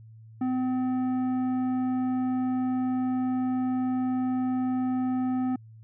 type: tone with tanh clipping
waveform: sine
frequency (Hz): 255.2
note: C4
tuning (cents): -43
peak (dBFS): -26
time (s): 0.41-5.56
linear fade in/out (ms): 5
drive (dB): 10
effects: added 111 Hz sine -46 dBFS peak until 5.83 s